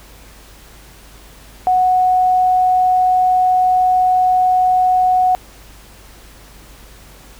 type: tone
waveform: sine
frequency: 737 Hz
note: F#5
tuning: 7 cents flat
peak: -10 dBFS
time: 1.67-5.35 s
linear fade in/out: 0 ms
effects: added 50 Hz sine -42 dBFS peak until 7.39 s + pink hiss -43 dBFS RMS until 7.39 s